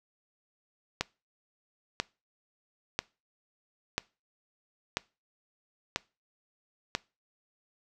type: click train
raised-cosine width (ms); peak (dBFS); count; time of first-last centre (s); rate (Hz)
0.2; -10; 7; 1.01-6.951; 1.01
effects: noise-tail reverb RT60 0.3 s tail -23 dB re dry